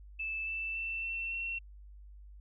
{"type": "tone with pitch steps", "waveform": "sine", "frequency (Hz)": [2631, 2652, 2674, 2696, 2717], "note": ["E7", "E7", "E7", "E7", "F7"], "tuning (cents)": [-4, 10, 24, 38, -48], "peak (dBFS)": -34, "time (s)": [0.19, 1.59], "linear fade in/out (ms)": 10, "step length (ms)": 280, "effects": ["added 50 Hz sine -49 dBFS peak until 2.4 s"]}